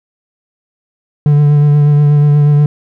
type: tone with vibrato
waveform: triangle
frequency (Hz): 146.7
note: D3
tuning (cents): -2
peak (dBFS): -3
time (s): 1.26-2.66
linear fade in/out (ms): 2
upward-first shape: triangle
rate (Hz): 8.3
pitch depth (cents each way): 25
effects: none